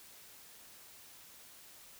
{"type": "silence", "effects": ["white hiss -56 dBFS RMS until 1.99 s"]}